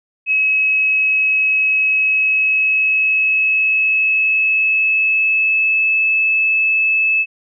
sine tone with pitch glide, 2565 to 2608 Hz, E7 to E7, -48 to -19 cents, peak -12 dBFS, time 0.26-7.26 s, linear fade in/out 50 ms, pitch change +29 cents, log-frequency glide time 1.93-5.99 s, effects none

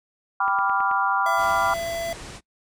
sine chord, G dominant seventh, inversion none, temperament equal, 784 / 987.8 / 1174.7 / 1396.9 Hz, G5 / B5 / D6 / F6, 0 / 0 / 0 / 0 cents, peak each -25 dBFS, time 0.4-1.74 s, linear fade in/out 5 ms
click train, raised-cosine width 0.5 ms, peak -23 dBFS, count 5, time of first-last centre 0.48-0.913 s, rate 9.24 Hz
square tone, 671 Hz, E5, 31 cents sharp, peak -27 dBFS, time 1.26-2.13 s, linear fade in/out 2 ms
pink low-pass noise, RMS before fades -39 dBFS, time 1.36-2.41 s, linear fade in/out 50 ms, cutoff 9700 Hz, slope 48 dB/octave
effects noise-tail reverb RT60 0.1 s tail -22 dB re dry

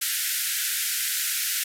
white band-pass noise, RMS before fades -27 dBFS, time 0.01-1.64 s, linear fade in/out 10 ms, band 1400 to 15000 Hz, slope 96 dB/octave, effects none

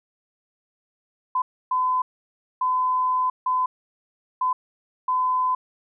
sine tone bursts at uneven times, 1015 Hz, B5, 47 cents sharp, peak -19 dBFS, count 6, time 1.35-1.42 / 1.71-2.02 / 2.61-3.3 / 3.46-3.66 / 4.41-4.53 / 5.08-5.55 s, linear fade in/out 5 ms, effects none

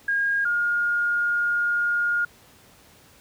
sine tone pair in turn, 1626 / 1422.2 Hz, G#6 / F6, -37 / +31 cents, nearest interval major second, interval 232 cents, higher first, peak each -20 dBFS, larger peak neither, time 0.08-0.45 / 0.45-2.25 s, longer second, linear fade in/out 5 ms, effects pink hiss -53 dBFS RMS until 3.2 s + high-pass 60 Hz 12 dB/octave

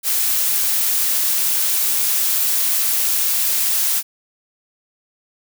blue noise, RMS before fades -18 dBFS, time 0.03-4.03 s, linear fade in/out 50 ms, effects none

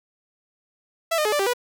sawtooth tone with pitch steps, 662 / 609 / 424.6 / 588 / 392.1 / 489 Hz, E5 / D#5 / G#4 / D5 / G4 / B4, +7 / -37 / +38 / +2 / 0 / -17 cents, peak -16 dBFS, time 1.11-1.536 s, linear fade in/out 10 ms, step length 71 ms, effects none

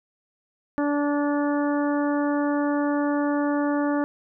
harmonic tone, 290 Hz, D4, 22 cents flat, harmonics 1 / 2 / 3 / 4 / 5 / 6, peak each -22 / -28 / -32 / -34 / -36 / -38 dBFS, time 0.78-4.04 s, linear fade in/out 0 ms, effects none

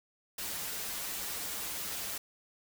white noise with comb filter, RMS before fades -38 dBFS, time 0.38-2.18 s, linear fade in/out 5 ms, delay 8 ms, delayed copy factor -0.75, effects none

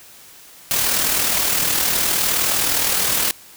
white noise with amplitude modulation, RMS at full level -17 dBFS, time 0.71-3.31 s, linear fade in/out 0 ms, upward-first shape sine, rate 39.4 Hz, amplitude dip 40%, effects white hiss -44 dBFS RMS until 3.56 s

